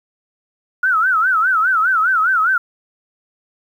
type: tone with vibrato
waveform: sine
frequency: 1403 Hz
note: F6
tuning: 8 cents sharp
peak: -12 dBFS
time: 0.83-2.58 s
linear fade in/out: 5 ms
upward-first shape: sine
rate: 4.9 Hz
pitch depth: 180 cents each way
effects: 8-bit